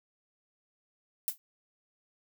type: noise with exponential decay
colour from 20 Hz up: violet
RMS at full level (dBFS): -27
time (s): 1.28-1.38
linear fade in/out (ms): 0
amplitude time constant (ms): 20
effects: none